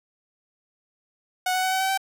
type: tone with pitch steps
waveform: sawtooth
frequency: 737 / 743.8 / 750.7 / 757.7 / 764.8 / 771.9 Hz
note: F#5 / F#5 / F#5 / F#5 / G5 / G5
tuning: -7 / +9 / +25 / +41 / -43 / -27 cents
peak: -18 dBFS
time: 1.46-1.976 s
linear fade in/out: 5 ms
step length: 86 ms
effects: none